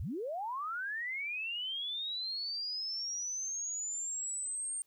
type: linear sweep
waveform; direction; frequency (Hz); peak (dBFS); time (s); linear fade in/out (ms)
sine; up; 53.3 to 8740; -35; 0-4.82; 0
effects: white hiss -75 dBFS RMS until 4.86 s